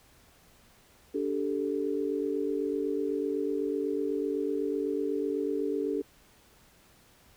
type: chord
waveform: sine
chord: D suspended fourth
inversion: none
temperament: equal with one note detuned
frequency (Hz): 290.1 / 392 / 440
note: D4 / G4 / A4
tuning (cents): -21 / 0 / 0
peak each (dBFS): -32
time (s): 1.14-6.02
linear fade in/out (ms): 10
effects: pink hiss -60 dBFS RMS until 7.36 s